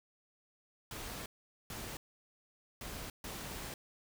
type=noise bursts at uneven times; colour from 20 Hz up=pink; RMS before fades=-44 dBFS; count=4; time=0.91-1.26 / 1.7-1.97 / 2.81-3.1 / 3.24-3.74 s; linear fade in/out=2 ms; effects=none